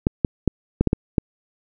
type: clicks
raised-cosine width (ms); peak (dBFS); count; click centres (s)
3; -3; 7; 0.069 / 0.248 / 0.477 / 0.81 / 0.873 / 0.931 / 1.182
effects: none